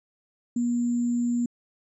sine tone with sample-and-hold, 239.8 Hz, A#3, 49 cents sharp, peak -22 dBFS, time 0.56-1.46 s, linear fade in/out 5 ms, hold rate 7350 Hz, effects resampled to 24000 Hz

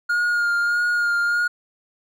triangle tone with vibrato, 1421 Hz, F6, 30 cents sharp, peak -16 dBFS, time 0.09-1.48 s, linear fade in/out 10 ms, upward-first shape sine, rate 1.6 Hz, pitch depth 22 cents each way, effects none

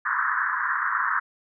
white band-pass noise, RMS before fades -25 dBFS, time 0.05-1.2 s, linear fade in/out 10 ms, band 990 to 1800 Hz, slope 96 dB/octave, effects none

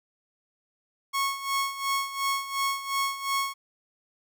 sawtooth tone with tremolo, 1099 Hz, C#6, 15 cents flat, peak -20 dBFS, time 1.13-3.54 s, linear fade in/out 20 ms, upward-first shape sine, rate 2.8 Hz, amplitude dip 75%, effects none

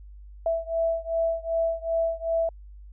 sine beating tone pair, 659.3 / 661.9 Hz, E5 / E5, 0 / +7 cents, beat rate 2.6 Hz, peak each -26 / -27 dBFS, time 0.46-2.49 s, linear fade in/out 2 ms, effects added 50 Hz sine -42 dBFS peak until 2.92 s

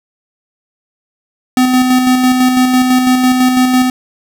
square tone with tremolo, 254 Hz, B3, 49 cents sharp, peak -7 dBFS, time 1.57-3.9 s, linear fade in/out 2 ms, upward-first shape square, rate 6 Hz, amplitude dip 35%, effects none

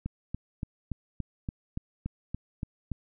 click train, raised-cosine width 5 ms, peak -20 dBFS, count 11, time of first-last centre 0.06-2.917 s, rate 3.5 Hz, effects none

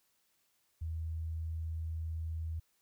sine tone, 80.8 Hz, E2, 34 cents flat, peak -35 dBFS, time 0.81-2.6 s, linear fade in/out 10 ms, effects white hiss -75 dBFS RMS until 2.81 s

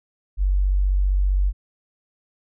sine tone, 47.64 Hz, G1, 49 cents flat, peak -16 dBFS, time 0.37-1.53 s, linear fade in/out 50 ms, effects none

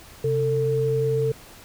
sine tone pair together, 132.74 / 446.9 Hz, C3 / A4, +25 / +27 cents, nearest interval octave + major sixth, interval 2102 cents, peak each -24 / -21 dBFS, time 0.24-1.32 s, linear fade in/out 5 ms, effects pink hiss -46 dBFS RMS until 1.64 s

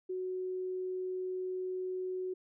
sine tone, 370 Hz, F#4, in tune, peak -34 dBFS, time 0.09-2.34 s, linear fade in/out 10 ms, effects none

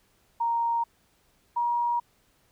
sine tone pair in turn, 932 / 952.1 Hz, A#5 / A#5, -1 / +36 cents, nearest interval unison, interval 37 cents, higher second, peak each -23 dBFS, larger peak neither, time 0.4-0.84 / 1.56-2 s, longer neither, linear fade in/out 10 ms, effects pink hiss -66 dBFS RMS until 2.51 s

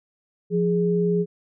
sine tone pair together, 174.61 / 415.3 Hz, F3 / G#4, 0 / 0 cents, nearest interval octave + minor third, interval 1500 cents, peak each -21 dBFS, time 0.5-1.26 s, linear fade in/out 50 ms, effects none

